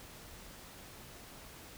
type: silence
effects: pink hiss -52 dBFS RMS until 1.77 s